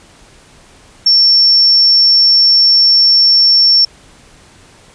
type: tone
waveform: sine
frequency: 5440 Hz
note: F8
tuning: 46 cents flat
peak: -5 dBFS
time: 1.06-3.85 s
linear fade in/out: 5 ms
effects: pink hiss -43 dBFS RMS until 4.94 s + resampled to 22050 Hz